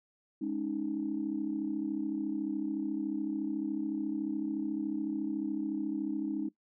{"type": "chord", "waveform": "sine", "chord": "Ab suspended fourth", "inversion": "none", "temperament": "equal", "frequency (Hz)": [207.7, 277.2, 311.1], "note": ["Ab3", "Db4", "Eb4"], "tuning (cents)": [0, 0, 0], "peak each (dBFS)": [-38, -35, -33], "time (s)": [0.41, 6.49], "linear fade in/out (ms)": 10, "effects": ["noise-tail reverb RT60 0.1 s tail -17 dB re dry", "tanh soft clip ceiling -22 dBFS"]}